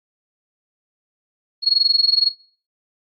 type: tone with amplitude modulation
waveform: sine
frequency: 4322 Hz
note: C#8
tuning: 45 cents flat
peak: -10 dBFS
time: 1.62-2.32 s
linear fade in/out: 50 ms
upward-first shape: sine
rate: 21.8 Hz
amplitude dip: 95%
effects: noise-tail reverb RT60 0.4 s tail -19 dB re dry + Opus 48 kbps